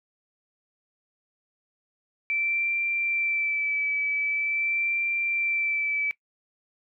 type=tone with vibrato; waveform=sine; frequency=2328 Hz; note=D7; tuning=16 cents flat; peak=-24 dBFS; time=2.3-6.11 s; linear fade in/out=0 ms; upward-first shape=sine; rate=0.44 Hz; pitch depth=24 cents each way; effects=noise-tail reverb RT60 0.1 s tail -19 dB re dry